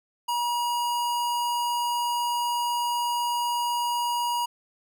square tone, 958 Hz, A#5, 47 cents sharp, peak -25 dBFS, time 0.28-4.46 s, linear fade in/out 10 ms, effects none

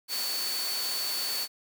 sine tone in noise, 4470 Hz, C#8, 14 cents sharp, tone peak -31 dBFS, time 0.08-1.48 s, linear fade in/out 50 ms, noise white, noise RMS -34 dBFS, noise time 0.08-1.48 s, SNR 0 dB, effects high-pass 300 Hz 12 dB/octave

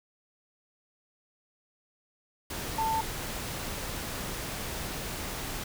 sine tone in noise, 890 Hz, A5, 20 cents sharp, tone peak -26 dBFS, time 2.78-3.01 s, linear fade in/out 5 ms, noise pink, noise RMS -36 dBFS, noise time 2.5-5.64 s, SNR +7 dB, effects none

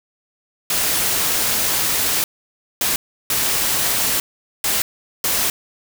white noise bursts at uneven times, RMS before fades -19 dBFS, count 5, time 0.7-2.24 / 2.81-2.96 / 3.3-4.2 / 4.64-4.82 / 5.24-5.5 s, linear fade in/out 2 ms, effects none

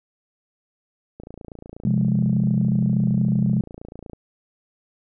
click train, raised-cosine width 2 ms, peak -24 dBFS, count 84, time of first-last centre 1.2-4.133 s, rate 28.3 Hz
sine chord, F minor, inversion second, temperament equal, 130.81 / 174.61 / 207.7 Hz, C3 / F3 / Ab3, 0 / 0 / 0 cents, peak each -21 / -22 / -21 dBFS, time 1.85-3.61 s, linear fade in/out 2 ms
effects none

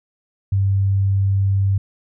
sine tone, 97.9 Hz, G2, 2 cents flat, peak -14 dBFS, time 0.52-1.78 s, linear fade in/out 5 ms, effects none

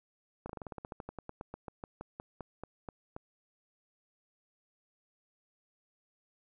slowing click train, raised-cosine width 1 ms, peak -27 dBFS, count 24, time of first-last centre 0.46-3.164 s, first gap 34 ms, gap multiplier 1.1, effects none

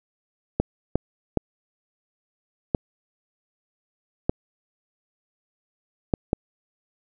clicks, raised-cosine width 2 ms, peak -6 dBFS, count 7, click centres 0.6 / 0.956 / 1.373 / 2.748 / 4.295 / 6.138 / 6.331 s, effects none

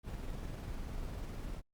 brown noise with tremolo, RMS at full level -40 dBFS, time 0.03-1.62 s, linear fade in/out 50 ms, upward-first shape square, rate 20 Hz, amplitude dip 25%, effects Opus 48 kbps

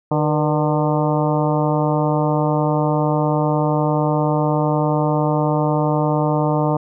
harmonic tone with a mistuned harmonic, 150.7 Hz, D3, 45 cents sharp, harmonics 1 / 2 / 3 / 4 / 5 / 6 / 7 / 8, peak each -19 / -22 / -24 / -23 / -26 / -25 / -29 / -32 dBFS, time 0.11-6.77 s, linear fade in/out 5 ms, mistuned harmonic 3, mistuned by +75 cents, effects none

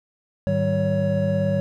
triangle tone cluster, 104.7 / 153.9 / 192.1 / 560 Hz, G#2 / D#3 / G3 / C#5, +15 / -19 / -35 / +18 cents, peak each -24 / -24 / -22 / -21 dBFS, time 0.47-1.6 s, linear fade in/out 0 ms, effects none

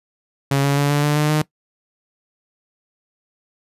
sawtooth tone with pitch steps, 138.59 / 140.85 / 143.15 / 145.48 / 147.85 / 150.26 / 152.71 Hz, C#3 / C#3 / D3 / D3 / D3 / D3 / D#3, 0 / +28 / -44 / -16 / +12 / +40 / -32 cents, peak -11 dBFS, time 0.51-1.42 s, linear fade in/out 5 ms, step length 130 ms, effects noise-tail reverb RT60 0.1 s tail -20 dB re dry + resampled to 32000 Hz

